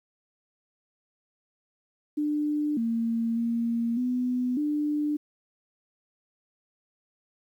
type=tone with pitch steps; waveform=sine; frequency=297.9 / 229.5 / 232.7 / 249.5 / 297.3 Hz; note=D4 / A#3 / A#3 / B3 / D4; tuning=+25 / -27 / -3 / +18 / +21 cents; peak=-24 dBFS; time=2.17-5.17 s; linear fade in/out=10 ms; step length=600 ms; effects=10-bit

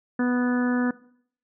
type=harmonic tone; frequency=246.9 Hz; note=B3; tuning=in tune; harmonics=1 / 2 / 3 / 4 / 5 / 6 / 7; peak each=-21 / -31 / -37 / -38 / -38 / -34 / -34 dBFS; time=0.19-0.91 s; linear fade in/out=5 ms; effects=noise-tail reverb RT60 0.6 s tail -19 dB re dry

